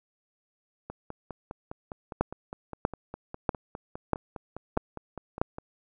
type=two click trains; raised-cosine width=1 ms; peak=-23 / -9 dBFS; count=24 / 6; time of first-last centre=0.9-5.584 / 2.21-5.415 s; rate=4.91 / 1.56 Hz; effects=none